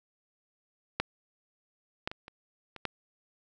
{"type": "clicks", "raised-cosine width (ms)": 0.3, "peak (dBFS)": [-11, -15, -23, -29, -27, -15], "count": 6, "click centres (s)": [1, 2.075, 2.115, 2.281, 2.763, 2.853], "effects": []}